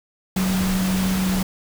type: tone in noise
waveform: sine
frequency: 187.7 Hz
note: F#3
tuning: 25 cents sharp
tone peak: -19 dBFS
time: 0.36-1.43 s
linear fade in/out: 5 ms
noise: pink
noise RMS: -27 dBFS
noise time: 0.36-1.43 s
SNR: +5 dB
effects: none

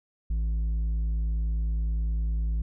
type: tone with low-pass filter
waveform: square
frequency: 54.9 Hz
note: A1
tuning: 3 cents flat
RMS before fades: -27 dBFS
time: 0.3-2.62 s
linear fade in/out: 5 ms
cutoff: 110 Hz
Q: 0.89
effects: none

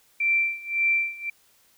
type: tone with tremolo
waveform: sine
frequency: 2349 Hz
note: D7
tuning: in tune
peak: -18 dBFS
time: 0.2-1.3 s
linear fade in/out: 5 ms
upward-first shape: sine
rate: 1.8 Hz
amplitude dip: 90%
effects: white hiss -61 dBFS RMS until 1.77 s

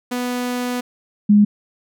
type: tone pair in turn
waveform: sawtooth / sine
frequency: 246.9 / 207 Hz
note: B3 / G#3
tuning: 0 / -5 cents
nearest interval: minor third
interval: 305 cents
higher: first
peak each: -17 / -8 dBFS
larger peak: second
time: 0.11-0.81 / 1.29-1.45 s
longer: first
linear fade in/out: 10 ms
effects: none

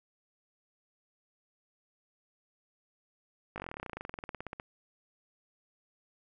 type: slowing click train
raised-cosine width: 0.5 ms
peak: -24 dBFS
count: 28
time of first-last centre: 3.56-4.599 s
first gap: 19 ms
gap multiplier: 1.05
effects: none

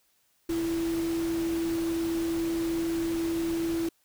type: tone in noise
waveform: sine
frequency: 331.9 Hz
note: E4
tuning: 12 cents sharp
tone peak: -26 dBFS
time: 0.49-3.89 s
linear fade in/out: 5 ms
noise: pink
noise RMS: -40 dBFS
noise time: 0.49-3.89 s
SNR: +11 dB
effects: white hiss -69 dBFS RMS until 4.04 s

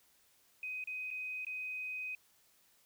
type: tone with dropouts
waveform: sine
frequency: 2510 Hz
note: D#7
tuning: 15 cents sharp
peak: -38 dBFS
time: 0.63-2.15 s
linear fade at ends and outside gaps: 2 ms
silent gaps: 0.84-0.873 / 1.105-1.111 / 1.449-1.467 s
effects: white hiss -69 dBFS RMS until 2.85 s

